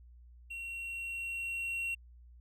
triangle tone with level ramp, 2736 Hz, F7, 36 cents flat, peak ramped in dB -38 to -31 dBFS, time 0.5-1.95 s, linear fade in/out 10 ms, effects added 60 Hz sine -53 dBFS peak until 2.4 s

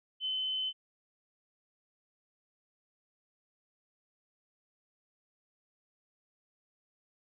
sine tone, 3048 Hz, G7, 49 cents flat, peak -31 dBFS, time 0.2-0.73 s, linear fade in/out 50 ms, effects none

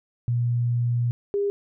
sine tone pair in turn, 120 / 403.6 Hz, B2 / G#4, -49 / -49 cents, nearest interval octave + major sixth, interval 2100 cents, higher second, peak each -20 / -21 dBFS, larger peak first, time 0.28-1.11 / 1.34-1.5 s, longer first, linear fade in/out 0 ms, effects none

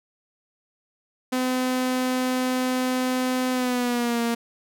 sawtooth tone with pitch glide, 254.9 to 233.7 Hz, C4 to A#3, -45 to +5 cents, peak -18 dBFS, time 1.32-4.35 s, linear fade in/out 10 ms, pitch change -150 cents, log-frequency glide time 3.52-4.21 s, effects none

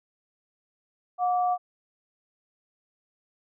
sine tone pair together, 722.8 / 1161 Hz, F#5 / D6, -41 / -20 cents, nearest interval minor sixth, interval 821 cents, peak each -22 / -32 dBFS, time 1.18-1.58 s, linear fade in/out 50 ms, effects none

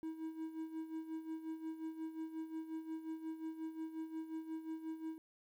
triangle tone with tremolo, 320 Hz, D#4, 49 cents sharp, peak -37 dBFS, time 0.03-5.18 s, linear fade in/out 0 ms, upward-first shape sine, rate 5.6 Hz, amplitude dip 70%, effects 12-bit

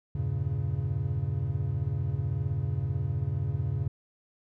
triangle chord, E diminished seventh, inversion none, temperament equal, 82.41 / 98 / 116.54 / 138.59 Hz, E2 / G2 / Bb2 / Db3, 0 / 0 / 0 / 0 cents, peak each -34 / -30 / -32 / -29 dBFS, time 0.15-3.88 s, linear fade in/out 5 ms, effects none

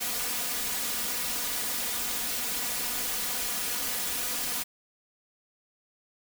white noise with comb filter, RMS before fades -31 dBFS, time 0-4.64 s, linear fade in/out 20 ms, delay 4.1 ms, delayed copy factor +0.9, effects none

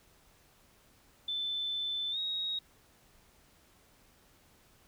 sine tone with pitch glide, 3524 to 3777 Hz, A7 to A#7, +2 to +22 cents, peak -32 dBFS, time 1.28-2.59 s, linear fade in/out 5 ms, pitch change +120 cents, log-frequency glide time 2.11-2.18 s, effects pink hiss -64 dBFS RMS until 4.87 s

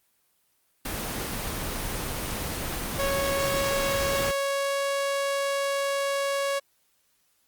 pink noise, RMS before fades -31 dBFS, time 0.85-4.31 s, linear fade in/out 5 ms
sawtooth tone with pitch glide, 553 to 556.5 Hz, C#5 to C#5, -4 to +7 cents, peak -21 dBFS, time 2.98-6.6 s, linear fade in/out 20 ms, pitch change +11 cents, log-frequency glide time 4.02-4.82 s
effects white hiss -69 dBFS RMS until 7.47 s + Opus 24 kbps

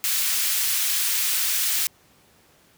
white high-pass noise, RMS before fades -23 dBFS, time 0.04-1.87 s, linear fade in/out 0 ms, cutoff 1800 Hz, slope 12 dB/octave, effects pink hiss -57 dBFS RMS until 2.77 s + high-pass 80 Hz 12 dB/octave

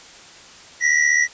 square tone pair together, 1900.1 / 1975.5 Hz, A#6 / B6, +33 / 0 cents, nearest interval minor second, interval 67 cents, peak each -18 dBFS, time 0.8-1.28 s, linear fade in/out 50 ms, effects white hiss -43 dBFS RMS until 1.33 s + resampled to 16000 Hz

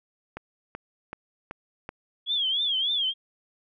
click train, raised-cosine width 0.5 ms, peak -20 dBFS, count 5, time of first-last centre 0.37-1.891 s, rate 2.63 Hz
sine tone with vibrato, 3309 Hz, G#7, 7 cents flat, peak -23 dBFS, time 2.26-3.14 s, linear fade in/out 50 ms, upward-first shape triangle, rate 3.4 Hz, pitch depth 160 cents each way
effects none

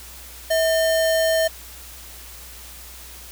sine tone with sample-and-hold, 647 Hz, E5, 32 cents flat, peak -16 dBFS, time 0.5-1.48 s, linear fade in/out 10 ms, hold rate 2450 Hz, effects added 60 Hz sine -43 dBFS peak until 3.31 s + white hiss -41 dBFS RMS until 3.31 s

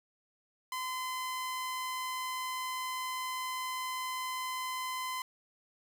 sawtooth tone, 1025 Hz, C6, 36 cents flat, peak -31 dBFS, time 0.72-5.22 s, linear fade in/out 2 ms, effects 10-bit

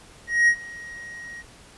triangle tone with ADSR envelope, 1887 Hz, A#6, 21 cents sharp, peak -11 dBFS, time 0.27-1.43 s, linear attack 210 ms, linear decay 71 ms, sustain -23 dB, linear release 30 ms, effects pink hiss -49 dBFS RMS until 1.77 s + resampled to 24000 Hz

